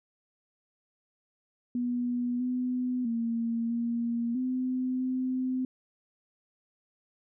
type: tone with pitch steps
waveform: sine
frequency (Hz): 244 / 250.7 / 230.9 / 234.6 / 255.3 / 256.8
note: B3 / B3 / A#3 / A#3 / C4 / C4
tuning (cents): -21 / +26 / -16 / +11 / -42 / -32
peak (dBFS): -27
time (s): 1.75-5.65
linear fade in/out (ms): 2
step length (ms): 650
effects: none